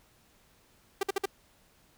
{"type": "tone bursts", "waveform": "sawtooth", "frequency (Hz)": 392, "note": "G4", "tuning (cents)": 0, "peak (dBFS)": -22, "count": 4, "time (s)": [1.01, 1.257], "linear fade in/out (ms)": 5, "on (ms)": 22, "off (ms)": 53, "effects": ["pink hiss -64 dBFS RMS until 1.97 s"]}